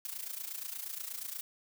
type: noise with amplitude modulation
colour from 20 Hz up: blue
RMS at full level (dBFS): -38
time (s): 0.05-1.41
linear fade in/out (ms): 0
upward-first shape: sine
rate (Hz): 28.4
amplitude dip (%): 75
effects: none